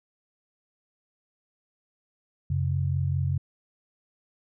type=tone pair together; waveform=sine; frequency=91.6 / 136.53 Hz; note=F#2 / C#3; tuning=-17 / -26 cents; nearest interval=perfect fifth; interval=691 cents; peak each=-26 dBFS; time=2.5-3.38 s; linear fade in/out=5 ms; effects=none